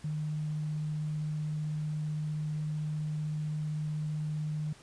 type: tone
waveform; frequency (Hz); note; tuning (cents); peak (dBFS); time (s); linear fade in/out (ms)
sine; 152.6; D#3; -33; -31; 0.04-4.73; 5
effects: pink hiss -56 dBFS RMS until 4.82 s + resampled to 22050 Hz